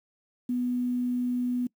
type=tone with quantisation; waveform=sine; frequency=246.9 Hz; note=B3; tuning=in tune; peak=-25 dBFS; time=0.49-1.67 s; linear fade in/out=5 ms; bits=9; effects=noise-tail reverb RT60 0.1 s tail -23 dB re dry